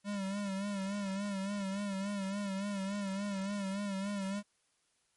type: tone with vibrato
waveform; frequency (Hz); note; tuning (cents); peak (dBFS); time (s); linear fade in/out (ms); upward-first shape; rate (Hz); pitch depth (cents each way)
square; 198.1; G3; +18; -35; 0.04-4.43; 50; sine; 3.5; 62
effects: white hiss -75 dBFS RMS until 5.16 s + MP3 48 kbps